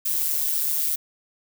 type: noise with amplitude modulation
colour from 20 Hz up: violet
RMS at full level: -21 dBFS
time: 0.05-0.96 s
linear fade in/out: 10 ms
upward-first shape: sine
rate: 150 Hz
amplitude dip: 65%
effects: none